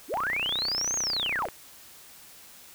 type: linear two-way sweep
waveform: sine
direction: up then down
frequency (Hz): 215.2 to 6630 to 215.2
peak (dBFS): -26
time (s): 0.08-1.49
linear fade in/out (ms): 50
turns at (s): 0.96
type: click train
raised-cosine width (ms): 0.5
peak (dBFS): -20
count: 43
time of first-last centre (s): 0.14-1.486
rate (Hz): 31.2
effects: white hiss -50 dBFS RMS until 2.74 s